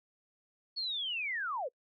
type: linear sweep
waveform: sine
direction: down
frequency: 4435 to 440 Hz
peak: -33 dBFS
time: 0.76-1.69 s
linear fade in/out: 20 ms
effects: noise-tail reverb RT60 0.1 s tail -26 dB re dry